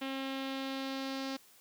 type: tone with low-pass filter sweep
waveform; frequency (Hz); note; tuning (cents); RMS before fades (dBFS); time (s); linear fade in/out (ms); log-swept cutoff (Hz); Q
sawtooth; 268.5; C4; +45; -38; 0.01-1.37; 10; 3200 to 4800; 2.5
effects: white hiss -61 dBFS RMS until 1.6 s + high-pass 80 Hz 12 dB/octave